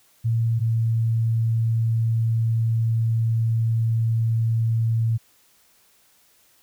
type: tone pair in turn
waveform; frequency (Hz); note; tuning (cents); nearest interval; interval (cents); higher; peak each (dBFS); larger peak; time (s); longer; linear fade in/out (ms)
sine; 114.6 / 113.74; A#2 / A#2; -29 / -42; unison; 13; first; -18; neither; 0.24-0.6 / 0.6-5.18; second; 20
effects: white hiss -59 dBFS RMS until 6.62 s